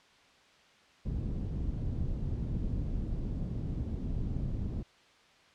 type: low-pass noise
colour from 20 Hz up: pink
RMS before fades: -34 dBFS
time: 1.05-4.83 s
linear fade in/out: 10 ms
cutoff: 200 Hz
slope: 12 dB/octave
effects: white hiss -61 dBFS RMS until 5.54 s + low-pass 4000 Hz 12 dB/octave